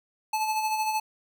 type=tone with tremolo; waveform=square; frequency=867 Hz; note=A5; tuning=26 cents flat; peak=-24 dBFS; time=0.33-1 s; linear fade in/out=5 ms; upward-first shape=sine; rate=13 Hz; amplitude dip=45%; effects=none